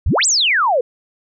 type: exponential two-way sweep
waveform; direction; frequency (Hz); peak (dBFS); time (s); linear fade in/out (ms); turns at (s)
sine; up then down; 51.1 to 8372 to 460.2; -12; 0.06-0.81; 5; 0.26
effects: none